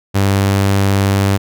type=tone; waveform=sawtooth; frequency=98.5 Hz; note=G2; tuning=9 cents sharp; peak=-7 dBFS; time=0.14-1.38 s; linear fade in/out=20 ms; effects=none